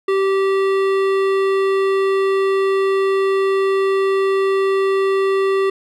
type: tone with hard clipping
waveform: sine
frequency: 388.3 Hz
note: G4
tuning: 16 cents flat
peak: -16 dBFS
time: 0.08-5.7 s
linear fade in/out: 5 ms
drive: 14 dB
effects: none